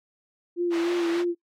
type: tone with vibrato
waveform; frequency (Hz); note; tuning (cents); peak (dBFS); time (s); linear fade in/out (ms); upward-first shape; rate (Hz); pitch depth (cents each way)
sine; 343.3; F4; -30; -22; 0.56-1.35; 50; sine; 3.3; 38
type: band-pass noise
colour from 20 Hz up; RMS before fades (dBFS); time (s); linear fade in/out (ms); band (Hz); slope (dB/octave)
pink; -36; 0.7-1.25; 50; 600 to 3600; 12
effects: noise-tail reverb RT60 0.1 s tail -23 dB re dry